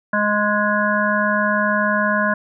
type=harmonic tone; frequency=208.3 Hz; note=G#3; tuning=5 cents sharp; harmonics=1 / 3 / 5 / 7 / 8; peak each=-22 / -22 / -22 / -22 / -22 dBFS; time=0.13-2.34 s; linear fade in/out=5 ms; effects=none